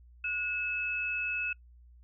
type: tone pair together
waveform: sine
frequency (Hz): 1457 / 2596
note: F#6 / E7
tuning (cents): -27 / -27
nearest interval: minor seventh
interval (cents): 1000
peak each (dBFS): -38 / -31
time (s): 0.24-1.53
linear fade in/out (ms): 5
effects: noise-tail reverb RT60 0.1 s tail -24 dB re dry + added 60 Hz sine -53 dBFS peak until 2.03 s